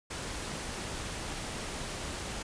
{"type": "noise", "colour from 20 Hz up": "pink", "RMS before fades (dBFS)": -38, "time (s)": [0.1, 2.43], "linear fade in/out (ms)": 10, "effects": ["resampled to 22050 Hz"]}